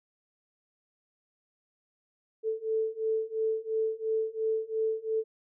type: beating tone pair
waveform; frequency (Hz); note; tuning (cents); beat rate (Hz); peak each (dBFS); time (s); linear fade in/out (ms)
sine; 440 / 442.9; A4 / A4; 0 / +11; 2.9; -31 / -30; 2.43-5.24; 50
effects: none